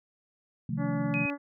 sine chord, F dominant seventh, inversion second, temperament equal, 130.81 / 155.56 / 174.61 / 220 Hz, C3 / Eb3 / F3 / A3, 0 / 0 / 0 / 0 cents, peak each -34 dBFS, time 0.69-1.26 s, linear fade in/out 5 ms
harmonic tone, 285.3 Hz, C#4, 50 cents sharp, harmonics 1 / 2 / 3 / 4 / 5 / 6 / 7, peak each -32 / -38 / -42 / -44 / -46 / -48 / -49 dBFS, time 0.77-1.38 s, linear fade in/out 50 ms
sine tone, 2516 Hz, D#7, 19 cents sharp, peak -29 dBFS, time 1.14-1.3 s, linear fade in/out 0 ms
effects none

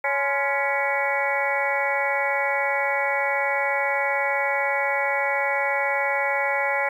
harmonic tone with a mistuned harmonic, 279.5 Hz, C#4, 14 cents sharp, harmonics 2 / 3 / 4 / 5 / 6 / 7 / 8, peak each -27 / -27 / -33 / -32 / -33 / -27 / -27 dBFS, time 0.04-6.89 s, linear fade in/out 5 ms, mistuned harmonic 4, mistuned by -130 cents, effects 9-bit

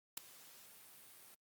white noise with ADSR envelope, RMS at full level -37 dBFS, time 0.17-1.35 s, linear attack 5 ms, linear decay 6 ms, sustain -22 dB, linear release 8 ms, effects high-pass 100 Hz 12 dB/octave + Opus 48 kbps

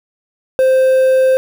triangle tone with quantisation, 522 Hz, C5, 4 cents flat, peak -6 dBFS, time 0.59-1.37 s, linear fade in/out 0 ms, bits 6, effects none

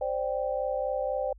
sine chord, C suspended second, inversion none, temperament equal, 523.3 / 587.3 / 784 Hz, C5 / D5 / G5, 0 / 0 / 0 cents, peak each -30 / -31 / -34 dBFS, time 0.01-1.33 s, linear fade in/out 5 ms, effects added 50 Hz sine -49 dBFS peak until 1.38 s

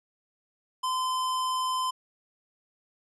square tone, 1027 Hz, C6, 33 cents flat, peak -27 dBFS, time 0.83-1.91 s, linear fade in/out 10 ms, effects resampled to 24000 Hz

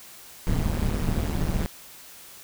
brown noise with amplitude modulation, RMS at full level -21 dBFS, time 0.47-1.66 s, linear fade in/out 0 ms, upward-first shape sine, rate 154 Hz, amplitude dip 95%, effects white hiss -46 dBFS RMS until 2.43 s

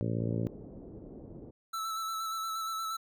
harmonic tone, 56.8 Hz, A#1, 44 cents flat, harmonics 2 / 3 / 4 / 5 / 6 / 7 / 8 / 9 / 10, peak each -32 / -36 / -38 / -40 / -42 / -43 / -44 / -45 / -46 dBFS, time 0.01-0.47 s, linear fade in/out 0 ms
white low-pass noise, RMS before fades -47 dBFS, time 0.19-1.51 s, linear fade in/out 10 ms, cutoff 440 Hz, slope 24 dB/octave
square tone with vibrato, 1318.5 Hz, E6, in tune, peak -34 dBFS, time 1.73-2.97 s, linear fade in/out 10 ms, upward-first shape square, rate 8.5 Hz, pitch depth 18 cents each way
effects none

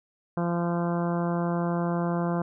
harmonic tone, 172.1 Hz, F3, 25 cents flat, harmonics 1 / 2 / 3 / 4 / 5 / 6 / 7 / 8 / 9, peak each -26 / -32 / -34 / -34 / -39 / -37 / -42 / -43 / -46 dBFS, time 0.37-2.42 s, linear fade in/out 2 ms, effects none

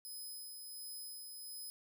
5% pulse tone with tremolo, 5060 Hz, D#8, 28 cents sharp, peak -39 dBFS, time 0.05-1.7 s, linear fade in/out 0 ms, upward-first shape sine, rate 1.4 Hz, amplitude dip 30%, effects none

